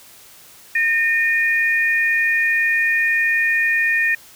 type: tone pair together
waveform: sine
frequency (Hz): 1830.9 / 2444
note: A#6 / D#7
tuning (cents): -32 / -32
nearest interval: perfect fourth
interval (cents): 500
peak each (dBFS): -16 / -20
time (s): 0.75-4.15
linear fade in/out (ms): 5
effects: white hiss -45 dBFS RMS until 4.35 s